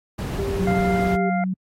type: noise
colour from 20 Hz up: brown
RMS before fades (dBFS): -24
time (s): 0.18-1.16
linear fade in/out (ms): 10
type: tone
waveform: sine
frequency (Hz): 394.6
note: G4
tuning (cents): +11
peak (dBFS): -24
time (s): 0.38-1.3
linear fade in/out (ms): 10
type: tone with pitch glide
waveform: sine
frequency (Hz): 185 to 186.5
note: F#3 to F#3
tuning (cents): 0 to +14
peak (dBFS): -21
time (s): 0.59-1.54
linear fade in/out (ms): 10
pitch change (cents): +14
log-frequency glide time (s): 1.09-1.35
type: harmonic tone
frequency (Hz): 698.5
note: F5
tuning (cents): 0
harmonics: 1 / 2 / 3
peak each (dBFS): -23 / -32 / -32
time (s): 0.67-1.44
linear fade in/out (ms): 2
effects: high-pass 60 Hz 12 dB/octave + AAC 48 kbps